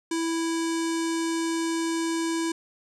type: tone with low-pass filter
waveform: square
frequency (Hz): 329.6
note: E4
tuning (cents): 0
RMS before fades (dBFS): -27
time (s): 0.11-2.52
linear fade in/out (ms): 5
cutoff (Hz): 8000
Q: 2.4
effects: none